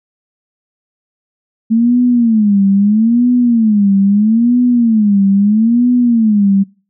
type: tone with vibrato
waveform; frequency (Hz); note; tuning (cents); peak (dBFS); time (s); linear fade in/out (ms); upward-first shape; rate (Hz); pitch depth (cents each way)
sine; 220; A3; 0; -7; 1.7-6.64; 20; sine; 0.77; 200
effects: noise-tail reverb RT60 0.4 s tail -26 dB re dry